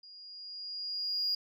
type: tone with level ramp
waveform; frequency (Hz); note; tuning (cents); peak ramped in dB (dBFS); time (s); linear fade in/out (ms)
sine; 4853; D#8; -44; -50 to -26; 0.03-1.35; 5
effects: tanh soft clip ceiling -25 dBFS